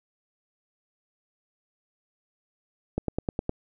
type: click train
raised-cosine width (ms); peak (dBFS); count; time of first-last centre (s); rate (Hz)
2; -13; 6; 2.98-3.494; 9.73
effects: none